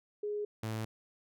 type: tone pair in turn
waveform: sine / sawtooth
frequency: 416.2 / 110.24 Hz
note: G#4 / A2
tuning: +4 / +4 cents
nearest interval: octave + major seventh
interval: 2300 cents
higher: first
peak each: -33 / -31 dBFS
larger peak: second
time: 0.23-0.45 / 0.63-0.85 s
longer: neither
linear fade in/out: 5 ms
effects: none